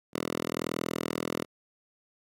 5% pulse tone with high-pass filter, 41 Hz, E1, 9 cents flat, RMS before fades -33 dBFS, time 0.13-1.45 s, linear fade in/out 20 ms, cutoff 220 Hz, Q 0.84, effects AAC 64 kbps

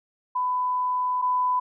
sine tone pair in turn, 1000 / 1000 Hz, B5 / B5, +21 / +21 cents, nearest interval unison, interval 0 cents, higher neither, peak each -22 / -20 dBFS, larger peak second, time 0.35-1.22 / 1.22-1.6 s, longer first, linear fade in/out 10 ms, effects none

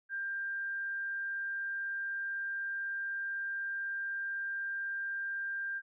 sine tone, 1591 Hz, G6, 25 cents sharp, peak -34 dBFS, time 0.09-5.82 s, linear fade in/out 50 ms, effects none

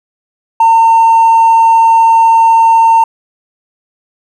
triangle tone with hard clipping, 908 Hz, A#5, 46 cents flat, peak -3 dBFS, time 0.6-3.04 s, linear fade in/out 5 ms, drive 2 dB, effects none

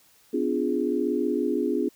sine chord, B diminished seventh, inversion none, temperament equal with one note detuned, 253 / 293.7 / 349.2 / 415.3 Hz, B3 / D4 / F4 / Ab4, +42 / 0 / 0 / 0 cents, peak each -28 dBFS, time 0.33-1.89 s, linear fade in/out 10 ms, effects white hiss -59 dBFS RMS until 1.95 s

